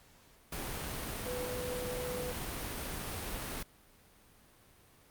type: tone in noise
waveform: sine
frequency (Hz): 497.1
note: B4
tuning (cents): +11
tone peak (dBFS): -37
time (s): 1.26-2.32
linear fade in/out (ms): 5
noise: pink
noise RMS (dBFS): -39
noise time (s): 0.52-3.63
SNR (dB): -1
effects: pink hiss -62 dBFS RMS until 5.1 s + Opus 48 kbps